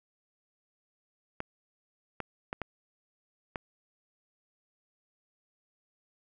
clicks, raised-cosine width 0.5 ms, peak -19 dBFS, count 5, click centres 1.404 / 2.203 / 2.529 / 2.617 / 3.558 s, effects none

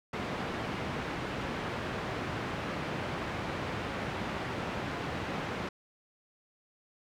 pink band-pass noise, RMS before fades -36 dBFS, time 0.13-5.69 s, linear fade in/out 5 ms, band 100 to 2400 Hz, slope 12 dB/octave, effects none

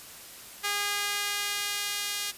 sawtooth tone with high-pass filter sweep, 408.5 Hz, G#4, 29 cents flat, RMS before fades -31 dBFS, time 0.63-2.32 s, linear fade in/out 20 ms, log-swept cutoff 1500 to 3100 Hz, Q 0.79, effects white hiss -46 dBFS RMS until 2.37 s + resampled to 32000 Hz

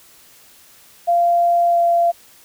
sine tone with pitch glide, 691 to 686.2 Hz, F5 to F5, -19 to -31 cents, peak -12 dBFS, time 1.07-2.12 s, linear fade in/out 20 ms, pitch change -12 cents, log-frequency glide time 1.71-1.77 s, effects white hiss -48 dBFS RMS until 2.44 s

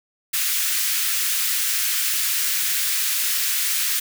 white high-pass noise, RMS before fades -22 dBFS, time 0.33-4 s, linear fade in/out 10 ms, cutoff 1500 Hz, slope 24 dB/octave, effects none

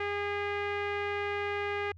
sawtooth tone with low-pass filter, 407.9 Hz, G#4, 31 cents flat, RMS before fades -33 dBFS, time 0-1.92 s, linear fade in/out 5 ms, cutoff 2200 Hz, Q 2.7, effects added 87 Hz sine -48 dBFS peak until 1.97 s

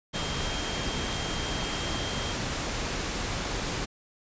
sine tone in noise, 3200 Hz, G7, 35 cents sharp, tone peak -38 dBFS, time 0.13-2.34 s, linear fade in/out 20 ms, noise pink, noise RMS -31 dBFS, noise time 0.13-3.86 s, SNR -10 dB, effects resampled to 16000 Hz

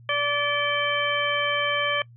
harmonic tone with a mistuned harmonic, 579 Hz, D5, 25 cents flat, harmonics 1 / 2 / 3 / 4 / 5, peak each -28 / -28 / -28 / -28 / -28 dBFS, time 0.09-2.02 s, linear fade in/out 2 ms, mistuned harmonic 5, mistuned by +120 cents, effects noise-tail reverb RT60 0.1 s tail -23 dB re dry + added 118 Hz sine -46 dBFS peak until 2.16 s

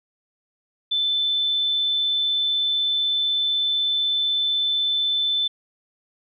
sine tone, 3524 Hz, A7, 2 cents sharp, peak -19 dBFS, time 0.91-5.48 s, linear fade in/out 10 ms, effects none

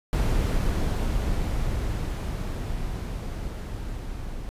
brown noise with level ramp, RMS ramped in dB -22 to -35 dBFS, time 0.13-4.49 s, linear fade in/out 0 ms, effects resampled to 32000 Hz

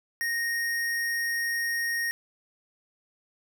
square tone, 1861 Hz, A#6, 3 cents flat, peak -27 dBFS, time 0.21-2.11 s, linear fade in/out 0 ms, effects none

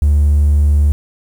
triangle tone, 73.42 Hz, D2, in tune, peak -5 dBFS, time 0.02-0.92 s, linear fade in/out 0 ms, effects tanh soft clip ceiling -3 dBFS + 7-bit

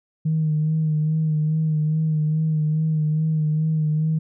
sine tone with vibrato, 155.56 Hz, D#3, in tune, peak -17 dBFS, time 0.25-4.19 s, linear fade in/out 10 ms, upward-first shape sine, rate 2.4 Hz, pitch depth 34 cents each way, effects tanh soft clip ceiling -13 dBFS

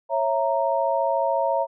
sine tone cluster, 549 / 663 / 931 Hz, C#5 / E5 / A#5, -17 / +10 / -2 cents, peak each -24 dBFS, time 0.09-1.67 s, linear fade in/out 50 ms, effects none

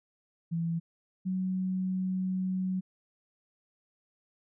sine tone pair in turn, 166.9 / 186.37 Hz, E3 / F#3, +22 / +13 cents, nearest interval major second, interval 191 cents, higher second, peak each -28 dBFS, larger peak neither, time 0.51-0.8 / 1.25-2.81 s, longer second, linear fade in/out 20 ms, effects none

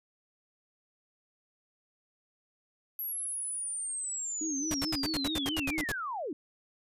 sine linear sweep, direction down, 11710 to 257.4 Hz, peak -33 dBFS, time 2.99-6.33 s, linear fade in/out 2 ms
sine tone with vibrato, 294.2 Hz, D4, 3 cents sharp, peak -33 dBFS, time 4.41-5.84 s, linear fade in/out 5 ms, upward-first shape sine, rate 4.6 Hz, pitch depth 150 cents each way
pink noise bursts, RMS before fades -34 dBFS, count 12, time 4.71-5.918 s, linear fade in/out 0 ms, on 31 ms, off 76 ms
effects resampled to 32000 Hz

